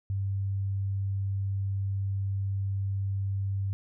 sine tone, 98 Hz, G2, in tune, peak -27 dBFS, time 0.1-3.73 s, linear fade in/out 0 ms, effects none

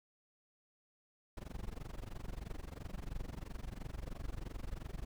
brown noise with amplitude modulation, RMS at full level -40 dBFS, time 1.37-5.05 s, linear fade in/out 2 ms, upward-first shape sine, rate 23 Hz, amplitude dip 95%, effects none

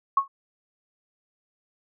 sine tone with exponential decay, 1098 Hz, C#6, 17 cents flat, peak -13 dBFS, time 0.17-0.28 s, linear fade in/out 5 ms, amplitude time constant 23 ms, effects none

